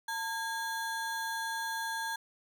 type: ring-modulated tone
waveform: square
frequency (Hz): 1266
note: D#6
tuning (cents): +30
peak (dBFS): -31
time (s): 0.08-2.16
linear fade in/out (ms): 5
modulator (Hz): 365
effects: none